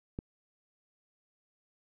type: click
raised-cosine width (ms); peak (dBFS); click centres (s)
3; -23; 0.189
effects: none